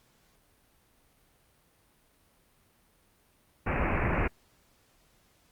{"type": "low-pass noise", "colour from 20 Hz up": "pink", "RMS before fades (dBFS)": -28, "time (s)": [3.66, 4.28], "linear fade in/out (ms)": 10, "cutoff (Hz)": 2600, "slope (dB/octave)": 96, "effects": ["pink hiss -66 dBFS RMS until 5.51 s", "Opus 48 kbps"]}